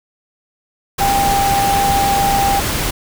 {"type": "tone in noise", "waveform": "sine", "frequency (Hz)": 795, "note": "G5", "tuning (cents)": 24, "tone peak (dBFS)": -13, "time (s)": [1, 2.6], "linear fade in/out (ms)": 10, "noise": "pink", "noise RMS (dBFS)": -19, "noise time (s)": [0.98, 2.91], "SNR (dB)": 3, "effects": []}